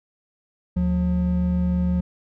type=tone pair together; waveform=triangle; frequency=75.17 / 179.2 Hz; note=D2 / F3; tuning=+41 / +45 cents; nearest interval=octave + minor third; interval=1504 cents; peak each=-22 / -18 dBFS; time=0.76-2.01 s; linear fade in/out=10 ms; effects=none